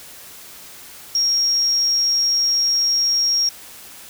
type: tone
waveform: sine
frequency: 5588 Hz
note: F8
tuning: in tune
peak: -15 dBFS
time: 1.15-3.49 s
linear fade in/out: 2 ms
effects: white hiss -40 dBFS RMS until 4.09 s